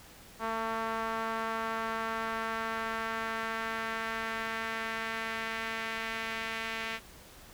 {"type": "tone with band-pass filter sweep", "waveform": "sawtooth", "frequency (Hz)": 224.5, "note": "A3", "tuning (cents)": 35, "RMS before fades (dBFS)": -35, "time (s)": [0.39, 7], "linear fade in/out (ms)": 50, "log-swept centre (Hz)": [1100, 2300], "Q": 1.6, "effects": ["pink hiss -53 dBFS RMS until 7.53 s"]}